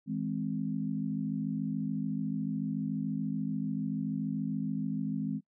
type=chord; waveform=sine; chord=E augmented; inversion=none; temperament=equal with one note detuned; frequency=160.86 / 207.7 / 261.6 Hz; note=E3 / G#3 / B#3; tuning=-42 / 0 / 0 cents; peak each=-36 / -34 / -35 dBFS; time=0.06-5.41 s; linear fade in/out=50 ms; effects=noise-tail reverb RT60 0.1 s tail -22 dB re dry